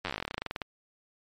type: slowing click train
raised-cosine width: 0.3 ms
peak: -16 dBFS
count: 22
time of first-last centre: 0.05-0.618 s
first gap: 10 ms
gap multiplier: 1.09
effects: MP3 64 kbps